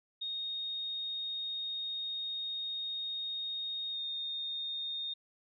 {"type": "tone with pitch glide", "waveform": "sine", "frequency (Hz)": [3715, 3677], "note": ["A#7", "A#7"], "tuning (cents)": [-7, -24], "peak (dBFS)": -35, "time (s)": [0.21, 5.14], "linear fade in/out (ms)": 10, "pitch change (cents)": -17, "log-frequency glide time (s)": [3.91, 3.98], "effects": []}